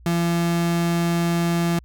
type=tone; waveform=35% pulse; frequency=170 Hz; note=F3; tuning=46 cents flat; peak=-17 dBFS; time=0.06-1.79 s; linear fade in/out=2 ms; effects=added 60 Hz sine -44 dBFS peak until 1.84 s